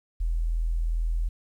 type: tone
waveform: sine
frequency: 41.2 Hz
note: E1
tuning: in tune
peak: -23 dBFS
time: 0.2-1.29 s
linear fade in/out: 10 ms
effects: 10-bit